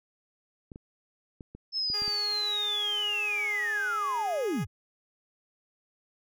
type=clicks; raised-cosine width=3 ms; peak=-30 dBFS; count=7; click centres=0.718 / 0.759 / 1.408 / 1.55 / 1.901 / 2.02 / 2.079 s
type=linear sweep; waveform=sine; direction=down; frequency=5274 to 65.41 Hz; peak=-27 dBFS; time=1.72-4.67 s; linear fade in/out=50 ms
type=tone; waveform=10% pulse; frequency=415.3 Hz; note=G#4; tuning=in tune; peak=-30 dBFS; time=1.93-4.65 s; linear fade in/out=20 ms
effects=none